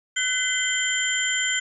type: tone cluster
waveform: sine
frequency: 1509 / 2036 / 3126 / 7180 Hz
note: F#6 / C7 / G7 / A8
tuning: +34 / -48 / -6 / +34 cents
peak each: -27 dBFS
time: 0.16-1.6 s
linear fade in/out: 10 ms
effects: none